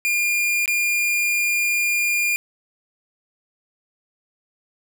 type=tone with dropouts; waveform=45% pulse; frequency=2411 Hz; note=D7; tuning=45 cents sharp; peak=-18 dBFS; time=0.05-2.36 s; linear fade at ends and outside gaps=0 ms; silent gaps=0.658-0.678 s; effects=none